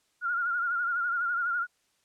sine tone with vibrato, 1412 Hz, F6, 19 cents sharp, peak -26 dBFS, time 0.21-1.67 s, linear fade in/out 50 ms, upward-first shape triangle, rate 12 Hz, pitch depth 74 cents each way, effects white hiss -71 dBFS RMS until 2.04 s + low-pass 9000 Hz 12 dB/octave

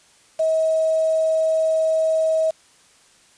sine tone with quantisation, 639 Hz, D#5, 46 cents sharp, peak -16 dBFS, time 0.39-2.51 s, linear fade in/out 10 ms, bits 6, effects white hiss -54 dBFS RMS until 3.37 s + resampled to 22050 Hz

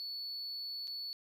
triangle tone with dropouts, 4435 Hz, C#8, in tune, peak -37 dBFS, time 0-1.13 s, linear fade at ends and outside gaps 0 ms, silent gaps 0.872-0.878 s, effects tanh soft clip ceiling -33 dBFS

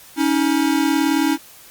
square tone pair together, 279.7 / 318.3 Hz, C#4 / D#4, +16 / +39 cents, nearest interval major second, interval 223 cents, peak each -19 dBFS, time 0.16-1.38 s, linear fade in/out 50 ms, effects white hiss -44 dBFS RMS until 1.7 s + Opus 48 kbps

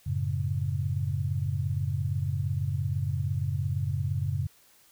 sine chord, F# minor, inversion none, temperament equal, 92.5 / 110 / 138.59 Hz, F#2 / A2 / C#3, 0 / 0 / 0 cents, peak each -30 / -32 / -30 dBFS, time 0.06-4.47 s, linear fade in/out 10 ms, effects white hiss -60 dBFS RMS until 4.91 s

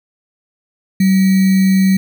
sine tone with sample-and-hold, 190.5 Hz, G3, 49 cents flat, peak -8 dBFS, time 1-1.97 s, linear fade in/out 5 ms, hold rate 2100 Hz, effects none

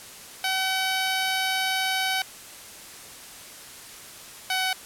10% pulse tone pair in turn, 759 / 752 Hz, F#5 / F#5, +44 / +28 cents, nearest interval unison, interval 16 cents, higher first, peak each -15 dBFS, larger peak neither, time 0.44-2.22 / 4.5-4.73 s, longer first, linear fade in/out 2 ms, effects white hiss -43 dBFS RMS until 4.85 s + low-pass 12000 Hz 12 dB/octave

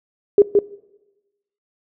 sine tone with echo, 406.6 Hz, G#4, 37 cents flat, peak -6 dBFS, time 0.38-0.42 s, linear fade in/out 2 ms, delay 170 ms, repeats 1, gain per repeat -3 dB, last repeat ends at 0.59 s, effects noise-tail reverb RT60 1.0 s tail -20 dB re dry

